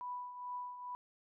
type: tone with tremolo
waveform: sine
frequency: 987.8 Hz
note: B5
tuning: in tune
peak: -38 dBFS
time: 0.01-0.95 s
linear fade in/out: 0 ms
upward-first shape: triangle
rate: 2.3 Hz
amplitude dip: 65%
effects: none